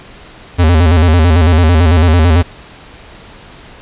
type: tone with vibrato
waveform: square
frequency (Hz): 83.2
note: E2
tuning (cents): +17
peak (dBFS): -6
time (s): 0.58-2.43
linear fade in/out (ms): 20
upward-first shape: square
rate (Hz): 9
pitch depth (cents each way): 98
effects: pink hiss -36 dBFS RMS until 3.81 s + resampled to 8000 Hz